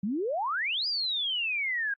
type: exponential two-way sweep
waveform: sine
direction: up then down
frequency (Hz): 185 to 4978 to 1589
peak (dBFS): -27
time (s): 0.03-1.94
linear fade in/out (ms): 5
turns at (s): 0.87
effects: AAC 32 kbps